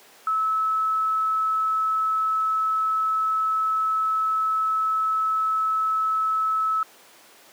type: tone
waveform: sine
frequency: 1300 Hz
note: E6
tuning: 24 cents flat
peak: -20 dBFS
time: 0.27-6.83 s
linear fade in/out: 2 ms
effects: pink hiss -50 dBFS RMS until 7.52 s + high-pass 400 Hz 12 dB/octave